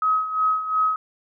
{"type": "tone with tremolo", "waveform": "sine", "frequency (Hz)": 1272, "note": "D#6", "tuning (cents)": 38, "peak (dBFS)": -16, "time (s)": [0.02, 0.96], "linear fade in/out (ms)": 2, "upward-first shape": "sine", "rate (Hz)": 2.8, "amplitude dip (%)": 70, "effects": []}